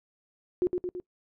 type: tone with echo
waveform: sine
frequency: 360 Hz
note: F#4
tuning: 47 cents flat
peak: -21 dBFS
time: 0.62-0.67 s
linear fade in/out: 0 ms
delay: 110 ms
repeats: 3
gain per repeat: -4 dB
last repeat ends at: 1 s
effects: noise-tail reverb RT60 0.1 s tail -23 dB re dry